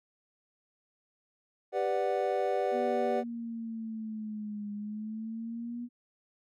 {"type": "chord", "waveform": "triangle", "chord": "G major seventh", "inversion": "none", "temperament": "equal", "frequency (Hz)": [392, 493.9, 587.3, 740], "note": ["G4", "B4", "D5", "F#5"], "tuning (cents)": [0, 0, 0, 0], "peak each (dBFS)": -31, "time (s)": [1.72, 3.24], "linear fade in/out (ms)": 50}
{"type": "linear two-way sweep", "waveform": "sine", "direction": "down then up", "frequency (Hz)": [246.9, 205.3, 242.5], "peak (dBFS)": -35, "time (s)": [2.71, 5.89], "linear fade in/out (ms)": 50, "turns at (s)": 4.72}
{"effects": []}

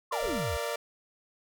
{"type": "exponential sweep", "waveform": "sine", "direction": "down", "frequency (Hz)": [1138, 61.2], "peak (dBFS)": -32, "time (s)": [0.11, 0.57], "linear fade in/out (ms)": 5}
{"type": "chord", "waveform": "sawtooth", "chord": "Bb major", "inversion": "none", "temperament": "equal with one note detuned", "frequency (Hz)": [466.2, 587.3, 680.5], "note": ["Bb4", "D5", "F5"], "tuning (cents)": [0, 0, -45], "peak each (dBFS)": [-31, -30, -35], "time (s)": [0.12, 0.76], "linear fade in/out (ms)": 5}
{"type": "noise", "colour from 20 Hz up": "brown", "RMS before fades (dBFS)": -43, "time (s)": [0.2, 0.43], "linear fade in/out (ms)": 50}
{"effects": []}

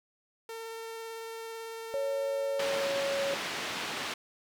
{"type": "tone with vibrato", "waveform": "sawtooth", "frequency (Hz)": 452.8, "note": "A4", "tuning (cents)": 50, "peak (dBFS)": -35, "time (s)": [0.49, 2.85], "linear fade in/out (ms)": 2, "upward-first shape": "sine", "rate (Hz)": 18, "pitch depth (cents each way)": 9}
{"type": "tone", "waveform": "sine", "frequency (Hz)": 554.4, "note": "C#5", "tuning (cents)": 0, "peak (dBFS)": -29, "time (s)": [1.94, 3.34], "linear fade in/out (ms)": 0}
{"type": "band-pass noise", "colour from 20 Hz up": "white", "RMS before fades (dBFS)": -36, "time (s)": [2.59, 4.14], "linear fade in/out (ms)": 5, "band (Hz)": [170, 3300], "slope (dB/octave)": 12}
{"effects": []}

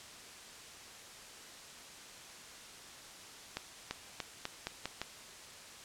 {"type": "accelerating click train", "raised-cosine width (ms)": 0.2, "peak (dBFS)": -19, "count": 7, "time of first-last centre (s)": [3.57, 5.016], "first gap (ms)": 340, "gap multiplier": 0.86, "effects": ["white hiss -51 dBFS RMS until 5.84 s", "low-pass 8000 Hz 12 dB/octave"]}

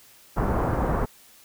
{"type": "low-pass noise", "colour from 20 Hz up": "pink", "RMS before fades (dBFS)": -24, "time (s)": [0.36, 1.06], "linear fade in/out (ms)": 20, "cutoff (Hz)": 1300, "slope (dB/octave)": 24, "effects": ["white hiss -53 dBFS RMS until 1.44 s"]}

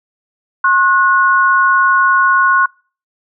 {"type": "tone pair together", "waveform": "sine", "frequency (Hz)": [1077, 1461.8], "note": ["C6", "F#6"], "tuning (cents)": [50, -21], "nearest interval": "perfect fourth", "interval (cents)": 529, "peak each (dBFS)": -11, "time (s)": [0.64, 2.66], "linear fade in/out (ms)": 5, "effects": ["noise-tail reverb RT60 0.4 s tail -26 dB re dry"]}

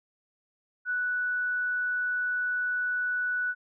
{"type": "tone", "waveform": "sine", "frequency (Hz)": 1480, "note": "F#6", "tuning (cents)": 0, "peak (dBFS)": -26, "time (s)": [0.85, 3.55], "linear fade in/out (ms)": 50, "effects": []}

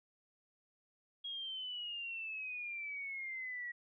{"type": "exponential sweep", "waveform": "sine", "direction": "down", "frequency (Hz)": [3301, 1916], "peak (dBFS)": -40, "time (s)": [1.24, 3.72], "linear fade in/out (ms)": 10, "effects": []}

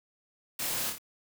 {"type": "noise with echo", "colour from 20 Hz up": "white", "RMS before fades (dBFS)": -34, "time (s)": [0.59, 0.9], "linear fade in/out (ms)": 5, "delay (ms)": 28, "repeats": 3, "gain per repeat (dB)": -4, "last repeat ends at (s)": 0.984, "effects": []}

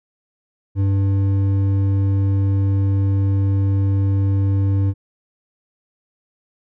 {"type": "tone with hard clipping", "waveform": "sine", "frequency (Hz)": 98, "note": "G2", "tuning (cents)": 0, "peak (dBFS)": -16, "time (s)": [0.75, 4.94], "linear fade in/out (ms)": 50, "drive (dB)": 7, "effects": []}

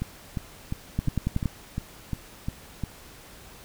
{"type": "two click trains", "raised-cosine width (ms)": 5, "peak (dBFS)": [-12, -16], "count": [6, 9], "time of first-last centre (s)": [[0.99, 1.457], [0.02, 2.837]], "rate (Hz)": [10.7, 2.84], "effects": ["pink hiss -48 dBFS RMS until 3.64 s"]}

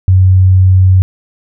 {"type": "tone", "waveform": "sine", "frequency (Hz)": 93.4, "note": "F#2", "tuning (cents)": 17, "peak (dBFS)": -3, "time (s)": [0.08, 1.02], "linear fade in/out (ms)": 0, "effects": []}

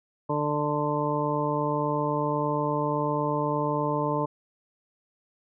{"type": "harmonic tone", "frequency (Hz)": 148.2, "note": "D3", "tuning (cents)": 16, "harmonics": [1, 2, 3, 4, 6, 7], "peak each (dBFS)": [-31, -31, -31, -31, -31, -31], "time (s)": [0.29, 4.26], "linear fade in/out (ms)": 10, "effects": []}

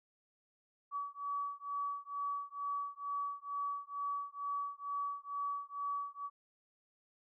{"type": "beating tone pair", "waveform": "sine", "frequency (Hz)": [1139, 1141.2], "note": ["C#6", "C#6"], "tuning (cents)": [47, 50], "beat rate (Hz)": 2.2, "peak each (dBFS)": [-40, -40], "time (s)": [0.91, 6.3], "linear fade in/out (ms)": 50, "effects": []}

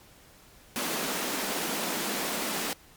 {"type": "high-pass noise", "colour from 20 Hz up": "pink", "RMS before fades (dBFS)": -31, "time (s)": [0.76, 2.73], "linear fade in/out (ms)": 0, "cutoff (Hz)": 180, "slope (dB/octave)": 48, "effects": ["pink hiss -55 dBFS RMS until 2.96 s", "MP3 96 kbps"]}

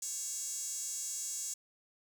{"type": "tone with high-pass filter", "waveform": "sawtooth", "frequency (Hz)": 554.4, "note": "C#5", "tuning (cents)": 0, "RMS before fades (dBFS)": -39, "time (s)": [0.02, 1.54], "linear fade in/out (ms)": 5, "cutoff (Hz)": 7000, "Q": 5.6, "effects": []}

